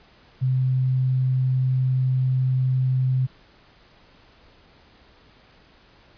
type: tone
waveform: sine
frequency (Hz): 129.4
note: C3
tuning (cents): -19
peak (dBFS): -18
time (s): 0.41-3.27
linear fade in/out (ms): 20
effects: pink hiss -54 dBFS RMS until 6.17 s + resampled to 11025 Hz